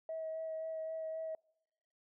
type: tone with vibrato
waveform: sine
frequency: 641 Hz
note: E5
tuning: 49 cents flat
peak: -37 dBFS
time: 0.09-1.35 s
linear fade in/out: 2 ms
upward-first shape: sine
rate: 3.8 Hz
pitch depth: 12 cents each way
effects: noise-tail reverb RT60 0.9 s tail -26 dB re dry + tanh soft clip ceiling -33 dBFS